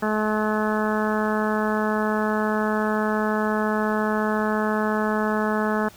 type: harmonic tone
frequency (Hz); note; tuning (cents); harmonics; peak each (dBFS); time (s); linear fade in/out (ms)
214.3; A3; -45; 1 / 2 / 3 / 4 / 5 / 6 / 7 / 8; -24 / -27 / -29 / -30 / -31 / -32 / -32 / -33; 0.02-5.89; 10
effects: pink hiss -48 dBFS RMS until 5.96 s